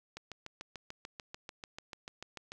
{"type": "click train", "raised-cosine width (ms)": 0.2, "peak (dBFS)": -26, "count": 17, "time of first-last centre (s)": [0.17, 2.519], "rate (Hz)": 6.81, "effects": ["11-bit"]}